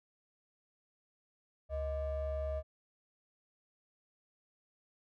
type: ring-modulated tone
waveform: triangle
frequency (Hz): 277.2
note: C#4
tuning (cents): 0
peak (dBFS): -29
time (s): 1.69-2.63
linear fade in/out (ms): 50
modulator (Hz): 348
effects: none